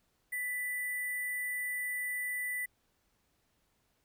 sine tone with sample-and-hold, 1983 Hz, B6, 7 cents sharp, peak -33 dBFS, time 0.32-2.66 s, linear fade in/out 10 ms, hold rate 11025 Hz, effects pink hiss -75 dBFS RMS until 4.04 s

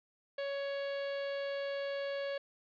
45% pulse tone, 558 Hz, C#5, 11 cents sharp, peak -35 dBFS, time 0.38-2.38 s, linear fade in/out 5 ms, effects resampled to 11025 Hz

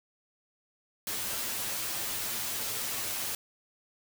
white noise with comb filter, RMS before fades -34 dBFS, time 1.07-3.35 s, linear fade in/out 2 ms, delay 9 ms, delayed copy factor +0.65, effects none

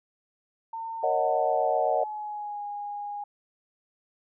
sine tone with pitch glide, 906 to 821.3 Hz, A#5 to G#5, -50 to -20 cents, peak -32 dBFS, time 0.73-3.24 s, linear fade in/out 5 ms, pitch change -170 cents, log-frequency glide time 1.11-2.65 s
sine chord, D# minor seventh, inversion second, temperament equal, 466.2 / 554.4 / 622.3 / 740 Hz, A#4 / C#5 / D#5 / F#5, 0 / 0 / 0 / 0 cents, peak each -32 / -29 / -27 / -26 dBFS, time 1.03-2.04 s, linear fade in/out 5 ms
effects none

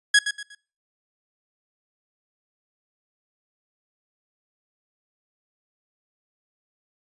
sawtooth tone with echo, 1665 Hz, G#6, 4 cents sharp, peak -9 dBFS, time 0.14-0.19 s, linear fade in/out 5 ms, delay 120 ms, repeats 3, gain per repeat -10 dB, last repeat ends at 0.55 s, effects noise-tail reverb RT60 0.4 s tail -22 dB re dry + resampled to 24000 Hz

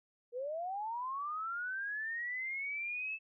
sine linear sweep, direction up, 466.2 to 2637 Hz, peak -36 dBFS, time 0.32-3.19 s, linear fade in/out 50 ms, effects none

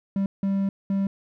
triangle tone bursts at uneven times, 196 Hz, G3, in tune, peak -19 dBFS, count 3, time 0.16-0.26 / 0.43-0.69 / 0.9-1.07 s, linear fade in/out 2 ms, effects none

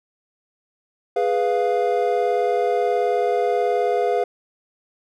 triangle chord, F diminished, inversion first, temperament equal, 415.3 / 493.9 / 698.5 Hz, Ab4 / Cb5 / F5, 0 / 0 / 0 cents, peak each -20 dBFS, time 1.16-4.24 s, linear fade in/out 5 ms, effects none

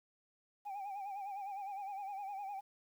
sine tone with vibrato, 796 Hz, G5, 26 cents sharp, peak -38 dBFS, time 0.65-2.61 s, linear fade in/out 20 ms, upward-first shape sine, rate 9.8 Hz, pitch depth 72 cents each way, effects tanh soft clip ceiling -39 dBFS + 11-bit

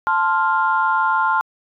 sine chord, F major, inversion first, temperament equal, 880 / 1046.5 / 1396.9 Hz, A5 / C6 / F6, 0 / 0 / 0 cents, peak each -19 dBFS, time 0.07-1.41 s, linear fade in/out 0 ms, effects tanh soft clip ceiling -5 dBFS

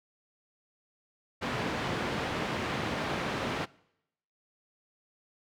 pink band-pass noise, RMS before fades -33 dBFS, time 1.41-3.66 s, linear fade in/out 20 ms, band 120 to 2900 Hz, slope 12 dB/octave, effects noise-tail reverb RT60 0.8 s tail -23 dB re dry

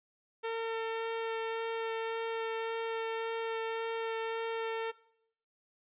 sawtooth tone with vibrato, 452.5 Hz, A4, 48 cents sharp, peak -29 dBFS, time 0.43-4.92 s, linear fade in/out 20 ms, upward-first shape sine, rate 1.8 Hz, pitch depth 9 cents each way, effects noise-tail reverb RT60 0.7 s tail -20 dB re dry + resampled to 8000 Hz

